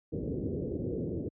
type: low-pass noise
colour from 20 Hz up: white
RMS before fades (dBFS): -34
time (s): 0.12-1.29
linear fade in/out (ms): 10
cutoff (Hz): 470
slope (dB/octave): 48
effects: high-pass 60 Hz 12 dB/octave